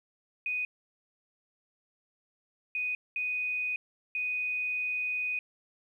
sine tone bursts at uneven times, 2489 Hz, D#7, in tune, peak -29 dBFS, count 4, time 0.46-0.65 / 2.75-2.95 / 3.16-3.76 / 4.15-5.39 s, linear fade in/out 2 ms, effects 11-bit

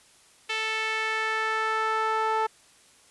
sawtooth tone with band-pass filter sweep, 440 Hz, A4, in tune, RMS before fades -27 dBFS, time 0.49-2.47 s, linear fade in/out 10 ms, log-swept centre 2700 to 1000 Hz, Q 2, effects white hiss -57 dBFS RMS until 3.1 s + resampled to 24000 Hz

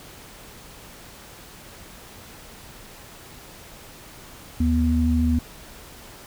sine tone pair together, 76.6 / 243.2 Hz, D#2 / B3, -27 / -26 cents, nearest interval octave + minor sixth, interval 2001 cents, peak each -20 dBFS, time 4.6-5.39 s, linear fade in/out 5 ms, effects pink hiss -44 dBFS RMS until 6.26 s

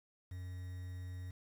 triangle tone with quantisation, 90.8 Hz, F#2, 32 cents flat, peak -40 dBFS, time 0.31-1.31 s, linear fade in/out 5 ms, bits 10, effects none

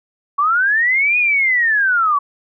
sine linear two-way sweep, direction up then down, 1108.7 to 2489 to 1108.7 Hz, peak -12 dBFS, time 0.38-2.19 s, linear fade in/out 10 ms, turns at 1.18 s, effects none

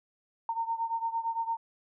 sine beating tone pair, 912 / 920.8 Hz, A#5 / A#5, -38 / -22 cents, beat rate 8.8 Hz, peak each -31 / -34 dBFS, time 0.49-1.57 s, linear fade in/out 2 ms, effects none

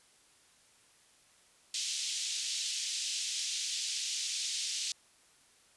white band-pass noise, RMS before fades -36 dBFS, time 1.74-4.92 s, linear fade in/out 2 ms, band 2900 to 7100 Hz, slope 24 dB/octave, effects white hiss -64 dBFS RMS until 5.76 s + resampled to 24000 Hz

